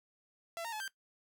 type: tone with pitch steps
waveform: sawtooth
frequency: 672 / 922 / 858 / 1573 Hz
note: E5 / A#5 / A5 / G6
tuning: +33 / -19 / -44 / +6 cents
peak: -35 dBFS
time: 0.57-0.878 s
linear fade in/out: 0 ms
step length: 77 ms
effects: noise-tail reverb RT60 0.1 s tail -17 dB re dry